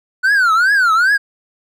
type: tone with vibrato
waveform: triangle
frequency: 1468 Hz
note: F#6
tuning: 14 cents flat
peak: -8 dBFS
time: 0.23-1.18 s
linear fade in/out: 20 ms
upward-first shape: triangle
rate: 2.5 Hz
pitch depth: 260 cents each way
effects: none